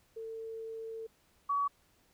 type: tone pair in turn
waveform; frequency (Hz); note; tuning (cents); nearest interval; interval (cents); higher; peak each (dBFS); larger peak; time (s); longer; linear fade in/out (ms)
sine; 448.7 / 1133.4; A4 / C#6; +34 / +38; octave + major third; 1604; second; -39 / -28; second; 0.16-1.07 / 1.49-1.68; first; 10
effects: pink hiss -69 dBFS RMS until 2.13 s